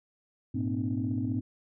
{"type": "tone cluster", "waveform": "sine", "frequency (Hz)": [104.3, 119.9, 227.9, 257.6, 301.2], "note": ["G#2", "A#2", "A#3", "C4", "D4"], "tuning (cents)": [8, 49, -39, -27, 44], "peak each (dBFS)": [-32, -36, -38, -31, -36], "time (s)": [0.54, 1.41], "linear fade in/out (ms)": 10, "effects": ["tanh soft clip ceiling -19 dBFS"]}